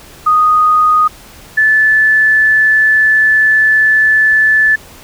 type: tone pair in turn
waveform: sine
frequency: 1241 / 1742.5 Hz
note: D#6 / A6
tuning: -5 / -17 cents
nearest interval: tritone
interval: 588 cents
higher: second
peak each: -6 dBFS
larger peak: neither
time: 0.26-1.08 / 1.57-4.76 s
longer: second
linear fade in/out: 10 ms
effects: pink hiss -37 dBFS RMS until 5.03 s